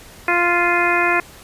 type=harmonic tone with a mistuned harmonic; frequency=348.5 Hz; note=F4; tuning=4 cents flat; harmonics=1 / 2 / 3 / 4 / 5 / 6 / 7; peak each=-22 / -22 / -22 / -22 / -22 / -22 / -22 dBFS; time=0.28-1.2 s; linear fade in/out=2 ms; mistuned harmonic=7; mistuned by=+28 cents; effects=pink hiss -42 dBFS RMS until 1.43 s + resampled to 32000 Hz